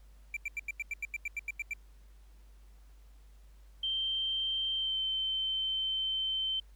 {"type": "tone bursts", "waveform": "triangle", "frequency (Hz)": 2349, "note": "D7", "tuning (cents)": 0, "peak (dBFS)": -31, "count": 13, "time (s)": [0.34, 1.735], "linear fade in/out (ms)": 2, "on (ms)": 27, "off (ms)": 87}
{"type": "tone with pitch glide", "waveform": "sine", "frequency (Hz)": [3136, 3093], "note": ["G7", "G7"], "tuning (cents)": [0, -24], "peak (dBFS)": -30, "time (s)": [3.83, 6.6], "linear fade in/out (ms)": 5, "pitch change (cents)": -24, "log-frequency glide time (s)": [4.75, 4.99]}
{"effects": ["added 50 Hz sine -53 dBFS peak until 6.75 s", "pink hiss -69 dBFS RMS until 6.75 s"]}